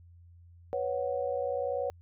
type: chord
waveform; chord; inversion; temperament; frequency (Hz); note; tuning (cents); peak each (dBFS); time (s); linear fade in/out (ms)
sine; B suspended second; none; equal; 493.9 / 554.4 / 740; B4 / C#5 / F#5; 0 / 0 / 0; -33 / -32 / -37; 0.73-1.9; 0
effects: added 86 Hz sine -52 dBFS peak until 2.01 s